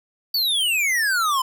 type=exponential sweep; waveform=square; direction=down; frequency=4615 to 1011 Hz; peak=-19 dBFS; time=0.34-1.42 s; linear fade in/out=5 ms; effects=none